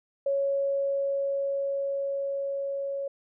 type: tone with level ramp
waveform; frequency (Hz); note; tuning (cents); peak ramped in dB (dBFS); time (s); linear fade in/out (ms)
sine; 554.4; C#5; 0; -23 to -29; 0.26-3.08; 5
effects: none